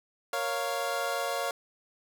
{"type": "chord", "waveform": "25% pulse", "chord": "Bb minor", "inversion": "none", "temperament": "equal", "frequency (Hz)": [466.2, 554.4, 698.5], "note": ["Bb4", "Db5", "F5"], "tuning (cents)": [0, 0, 0], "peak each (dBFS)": [-33, -29, -29], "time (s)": [0.33, 1.51], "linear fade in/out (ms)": 2, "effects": []}